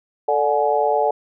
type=harmonic tone with a mistuned harmonic; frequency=146.83 Hz; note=D3; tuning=in tune; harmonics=3 / 4 / 5 / 6; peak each=-21 / -21 / -21 / -21 dBFS; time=0.28-1.11 s; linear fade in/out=5 ms; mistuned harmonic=6; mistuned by=-76 cents; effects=none